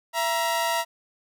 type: tone pair together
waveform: sawtooth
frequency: 670 / 946.5 Hz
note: E5 / A#5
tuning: +28 / +26 cents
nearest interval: tritone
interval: 598 cents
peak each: -23 / -21 dBFS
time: 0.13-0.85 s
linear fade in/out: 50 ms
effects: none